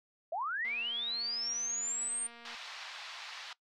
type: linear sweep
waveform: sine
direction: up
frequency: 605 to 8870 Hz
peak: -33 dBFS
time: 0.32-2.27 s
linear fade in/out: 5 ms
type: click train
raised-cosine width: 0.3 ms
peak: -37 dBFS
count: 447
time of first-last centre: 0.65-2.548 s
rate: 235 Hz
type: band-pass noise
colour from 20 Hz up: white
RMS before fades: -46 dBFS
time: 2.45-3.53 s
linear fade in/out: 2 ms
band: 770 to 4400 Hz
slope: 24 dB/octave
effects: noise-tail reverb RT60 0.1 s tail -19 dB re dry